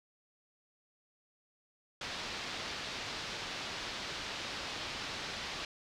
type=low-pass noise; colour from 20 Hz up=white; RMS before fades=-41 dBFS; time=2.01-5.65 s; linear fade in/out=2 ms; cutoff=4800 Hz; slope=24 dB/octave; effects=none